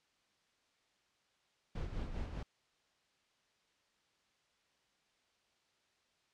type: noise with tremolo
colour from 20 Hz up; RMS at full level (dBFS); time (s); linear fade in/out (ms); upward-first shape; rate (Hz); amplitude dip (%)
brown; -39; 1.75-2.43; 5; sine; 5; 50
effects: white hiss -75 dBFS RMS until 6.33 s + low-pass 5000 Hz 12 dB/octave